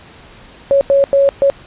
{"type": "tone bursts at uneven times", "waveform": "sine", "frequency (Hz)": 554.4, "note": "C#5", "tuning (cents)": 0, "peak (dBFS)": -7, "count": 4, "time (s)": [[0.71, 0.81], [0.9, 1.04], [1.13, 1.29], [1.42, 1.5]], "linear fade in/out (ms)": 0, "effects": ["pink hiss -40 dBFS RMS until 1.66 s", "resampled to 8000 Hz"]}